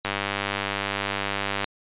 click train, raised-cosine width 0.3 ms, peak -9 dBFS, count 160, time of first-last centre 0.05-1.643 s, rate 99.8 Hz, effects resampled to 8000 Hz

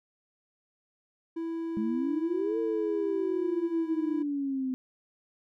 triangle tone, 330 Hz, E4, 2 cents sharp, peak -29 dBFS, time 1.36-4.23 s, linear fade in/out 10 ms
sine exponential two-way sweep, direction up then down, 207.6 to 454.9 to 255.6 Hz, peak -28 dBFS, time 1.77-4.74 s, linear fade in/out 0 ms, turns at 2.58 s
effects none

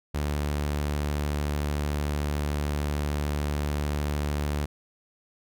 sawtooth tone, 73.42 Hz, D2, in tune, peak -22 dBFS, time 0.14-4.66 s, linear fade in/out 10 ms, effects none

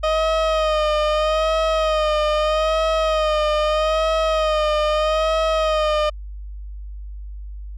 30% pulse tone with vibrato, 622.3 Hz, D#5, in tune, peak -14 dBFS, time 0.03-6.1 s, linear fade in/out 10 ms, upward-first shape sine, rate 0.79 Hz, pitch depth 48 cents each way, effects added 50 Hz sine -30 dBFS peak until 7.77 s + low-pass 4000 Hz 12 dB/octave

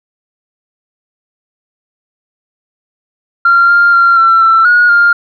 sine tone with pitch steps, 1383 / 1398 / 1380 / 1348 / 1338 / 1446 / 1404 Hz, F6 / F6 / F6 / E6 / E6 / F#6 / F6, -17 / +1 / -21 / +38 / +25 / -40 / +9 cents, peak -3 dBFS, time 3.45-5.13 s, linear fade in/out 5 ms, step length 240 ms, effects tanh soft clip ceiling 0 dBFS

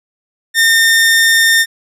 sawtooth tone, 1817 Hz, A#6, 45 cents flat, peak -4 dBFS, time 0.54-1.66 s, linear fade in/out 50 ms, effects resampled to 32000 Hz

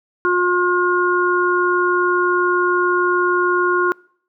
harmonic tone, 357.3 Hz, F4, 40 cents sharp, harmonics 1 / 3 / 4, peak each -17 / -19 / -18 dBFS, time 0.25-3.92 s, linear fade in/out 0 ms, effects noise-tail reverb RT60 0.6 s tail -26 dB re dry

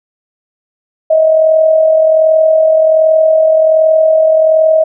sine tone with amplitude modulation, 635 Hz, D#5, 35 cents sharp, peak -3 dBFS, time 1.1-4.84 s, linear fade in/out 10 ms, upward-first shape sine, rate 41.3 Hz, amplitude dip 45%, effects none

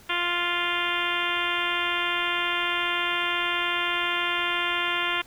harmonic tone, 349.2 Hz, F4, in tune, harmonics 1 / 2 / 3 / 4 / 5 / 6 / 7 / 8 / 9 / 10, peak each -36 / -37 / -31 / -31 / -33 / -32 / -33 / -32 / -33 / -36 dBFS, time 0.09-5.22 s, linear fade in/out 10 ms, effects pink hiss -52 dBFS RMS until 5.26 s

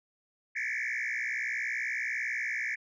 sine tone with frequency modulation, 1997 Hz, B6, 19 cents sharp, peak -28 dBFS, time 0.55-2.76 s, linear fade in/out 20 ms, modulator 60.7 Hz, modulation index 5.1, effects tanh soft clip ceiling -29 dBFS

